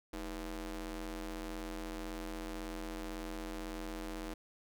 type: ring-modulated tone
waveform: sawtooth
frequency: 177.9 Hz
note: F3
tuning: 32 cents sharp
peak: -33 dBFS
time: 0.13-4.34 s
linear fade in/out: 5 ms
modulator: 137 Hz
effects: none